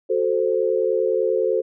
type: chord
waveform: sine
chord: F# diminished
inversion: none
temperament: equal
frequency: 370 / 440 / 523.3 Hz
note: F#4 / A4 / C5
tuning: 0 / 0 / 0 cents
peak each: -23 / -21 / -22 dBFS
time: 0.09-1.62 s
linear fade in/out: 20 ms
effects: none